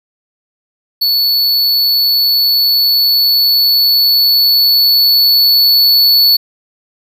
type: tone with level ramp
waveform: square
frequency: 4435 Hz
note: C#8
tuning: in tune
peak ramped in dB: -10 to -6 dBFS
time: 1.01-6.37 s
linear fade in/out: 10 ms
effects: none